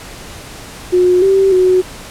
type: tone with pitch steps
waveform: sine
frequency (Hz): 361.2 / 387.3 / 368.9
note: F#4 / G4 / F#4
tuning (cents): -42 / -21 / -5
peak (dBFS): -7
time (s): 0.92-1.82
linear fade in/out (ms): 20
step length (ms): 300
effects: pink hiss -32 dBFS RMS until 2.1 s + low-pass 11000 Hz 12 dB/octave